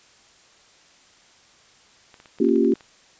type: clicks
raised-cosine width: 0.3 ms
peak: -30 dBFS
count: 11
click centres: 2.142 / 2.201 / 2.258 / 2.386 / 2.447 / 2.489 / 2.559 / 2.647 / 2.721 / 2.756 / 2.808 s
type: chord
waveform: sine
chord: G half-diminished seventh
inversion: first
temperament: equal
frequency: 233.1 / 277.2 / 349.2 / 392 Hz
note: Bb3 / Db4 / F4 / G4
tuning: 0 / 0 / 0 / 0 cents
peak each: -21 dBFS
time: 2.4-2.74 s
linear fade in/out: 5 ms
effects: white hiss -54 dBFS RMS until 3.19 s + resampled to 16000 Hz